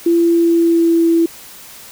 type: tone with pitch glide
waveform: sine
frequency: 338.7 to 332.9 Hz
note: E4 to E4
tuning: +47 to +17 cents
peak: -9 dBFS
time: 0.06-1.26 s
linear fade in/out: 5 ms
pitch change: -30 cents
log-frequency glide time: 0.19-1.03 s
effects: white hiss -37 dBFS RMS until 1.91 s